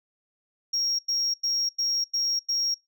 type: tone bursts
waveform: sine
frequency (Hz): 5588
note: F8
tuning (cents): 0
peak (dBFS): -21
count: 6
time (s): 0.73-2.745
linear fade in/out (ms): 10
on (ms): 260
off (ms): 91
effects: noise-tail reverb RT60 0.2 s tail -25 dB re dry + tanh soft clip ceiling -21 dBFS